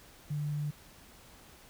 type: tone with quantisation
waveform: sine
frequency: 147.8 Hz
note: D3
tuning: 11 cents sharp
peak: -31 dBFS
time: 0.3-0.71 s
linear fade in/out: 10 ms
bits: 10
effects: pink hiss -56 dBFS RMS until 1.69 s